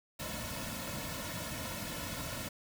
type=noise with comb filter; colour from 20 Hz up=pink; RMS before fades=-40 dBFS; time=0.19-2.49 s; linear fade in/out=10 ms; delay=2.5 ms; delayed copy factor=-0.85; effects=none